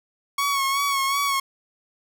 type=tone with vibrato; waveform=sawtooth; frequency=1108.7 Hz; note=C#6; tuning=in tune; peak=-17 dBFS; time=0.38-1.4 s; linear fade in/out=5 ms; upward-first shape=sine; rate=2.7 Hz; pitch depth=41 cents each way; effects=none